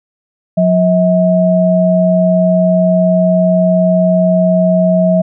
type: tone pair together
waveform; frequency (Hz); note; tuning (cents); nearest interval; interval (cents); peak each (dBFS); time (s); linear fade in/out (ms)
sine; 180 / 641.4; F#3 / E5; -47 / -48; octave + minor seventh; 2199; -10; 0.57-5.22; 10
effects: none